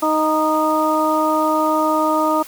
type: harmonic tone with a mistuned harmonic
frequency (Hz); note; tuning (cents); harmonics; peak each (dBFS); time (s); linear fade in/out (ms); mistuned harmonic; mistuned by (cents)
311.1; D#4; 0; 1 / 2 / 3 / 4; -20 / -20 / -20 / -20; 0.02-2.43; 10; 4; -16
effects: white hiss -38 dBFS RMS until 2.47 s